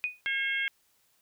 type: tone with exponential decay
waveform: sine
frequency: 2481 Hz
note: D#7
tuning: 6 cents flat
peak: -24 dBFS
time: 0.04-0.21 s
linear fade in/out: 0 ms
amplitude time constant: 35 ms
type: harmonic tone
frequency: 540 Hz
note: C#5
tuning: 45 cents flat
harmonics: 3 / 4 / 5 / 6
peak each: -32 / -30 / -38 / -37 dBFS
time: 0.26-0.68 s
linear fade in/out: 0 ms
effects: white hiss -69 dBFS RMS until 1.21 s